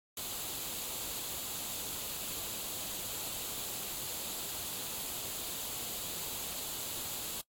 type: noise with comb filter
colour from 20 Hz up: white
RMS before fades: -39 dBFS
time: 0.17-7.41 s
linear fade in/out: 2 ms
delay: 0.27 ms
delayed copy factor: +0.5
effects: noise-tail reverb RT60 0.1 s tail -24 dB re dry + AAC 64 kbps